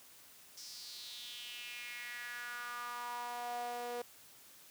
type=tone with high-pass filter sweep; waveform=sawtooth; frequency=241.6 Hz; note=B3; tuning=38 cents flat; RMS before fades=-44 dBFS; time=0.57-4.02 s; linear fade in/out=5 ms; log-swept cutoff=5500 to 530 Hz; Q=4.5; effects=white hiss -59 dBFS RMS until 4.7 s + high-pass 60 Hz 12 dB/octave